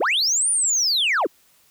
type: linear two-way sweep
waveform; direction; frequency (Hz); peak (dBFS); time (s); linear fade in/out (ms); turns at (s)
sine; up then down; 240 to 9560 to 240; -15; 0-1.27; 10; 0.5
effects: tanh soft clip ceiling -16 dBFS + white hiss -58 dBFS RMS until 1.7 s